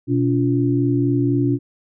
sine tone cluster, 123.8 / 284.2 / 348.2 Hz, B2 / C#4 / F4, +5 / +43 / -5 cents, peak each -19 / -18 / -23 dBFS, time 0.07-1.59 s, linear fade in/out 50 ms, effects none

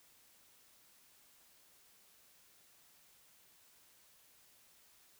silence, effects white hiss -66 dBFS RMS until 5.19 s

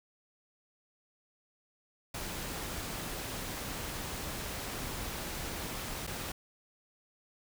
pink noise with dropouts, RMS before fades -39 dBFS, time 2.14-6.32 s, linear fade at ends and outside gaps 5 ms, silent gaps 6.068-6.073 s, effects none

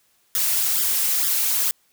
blue noise with flanger, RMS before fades -21 dBFS, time 0.35-1.71 s, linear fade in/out 0 ms, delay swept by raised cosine 0.57 to 4.37 ms, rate 2.2 Hz, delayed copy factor +0.85, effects white hiss -63 dBFS RMS until 1.92 s

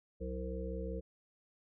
harmonic tone with a mistuned harmonic, 65.41 Hz, C2, in tune, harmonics 1 / 3 / 5 / 7 / 8, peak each -40 / -44 / -48 / -43 / -46 dBFS, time 0.2-1.01 s, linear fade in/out 20 ms, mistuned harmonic 3, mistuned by -140 cents, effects none

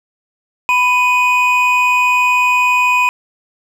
triangle tone pair together, 993.8 / 2489 Hz, B5 / D#7, +11 / 0 cents, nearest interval octave + major third, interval 1589 cents, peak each -11 dBFS, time 0.69-3.09 s, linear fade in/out 0 ms, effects none

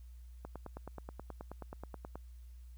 click train, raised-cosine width 1 ms, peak -30 dBFS, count 17, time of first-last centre 0.45-2.156 s, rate 9.38 Hz, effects added 60 Hz sine -49 dBFS peak until 2.77 s + white hiss -73 dBFS RMS until 2.77 s

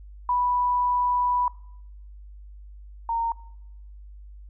sine tone pair in turn, 985 / 922.2 Hz, B5 / A#5, -5 / -19 cents, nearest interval minor second, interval 114 cents, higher first, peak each -20 / -23 dBFS, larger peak first, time 0.29-1.48 / 3.09-3.32 s, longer first, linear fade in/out 2 ms, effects noise-tail reverb RT60 0.8 s tail -22 dB re dry + added 50 Hz sine -41 dBFS peak until 4.49 s

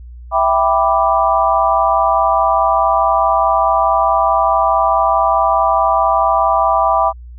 sine chord, E minor seventh, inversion none, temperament equal, 659.3 / 784 / 987.8 / 1174.7 Hz, E5 / G5 / B5 / D6, 0 / 0 / 0 / 0 cents, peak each -16 dBFS, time 0.31-7.13 s, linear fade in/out 50 ms, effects added 60 Hz sine -31 dBFS peak until 7.38 s

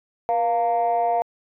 sine tone with amplitude modulation, 698.5 Hz, F5, in tune, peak -13 dBFS, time 0.29-1.22 s, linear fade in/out 0 ms, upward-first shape sine, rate 220 Hz, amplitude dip 90%, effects tanh soft clip ceiling -12 dBFS

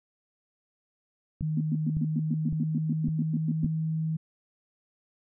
click train, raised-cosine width 5 ms, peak -21 dBFS, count 5, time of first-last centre 1.41-3.645 s, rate 1.79 Hz
sine tone with pitch glide, 155.56 to 159.1 Hz, D#3 to D#3, 0 to +39 cents, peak -26 dBFS, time 1.42-4.17 s, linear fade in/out 10 ms, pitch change +39 cents, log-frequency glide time 1.83-3.68 s
sine tone bursts, 236.9 Hz, A#3, 28 cents sharp, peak -25 dBFS, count 15, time 1.57-3.665 s, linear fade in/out 5 ms, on 37 ms, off 110 ms
effects none

